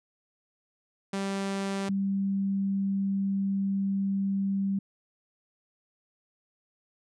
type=tone pair in turn; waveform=sawtooth / sine; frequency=196 / 196 Hz; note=G3 / G3; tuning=0 / 0 cents; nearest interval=unison; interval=0 cents; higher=neither; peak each=-25 dBFS; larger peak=neither; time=1.13-1.89 / 1.89-4.79 s; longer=second; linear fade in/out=5 ms; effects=resampled to 22050 Hz